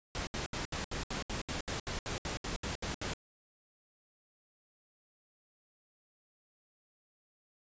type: noise bursts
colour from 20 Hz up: pink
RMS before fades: -37 dBFS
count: 16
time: 0.15-3.135 s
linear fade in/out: 0 ms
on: 120 ms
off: 71 ms
effects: resampled to 16000 Hz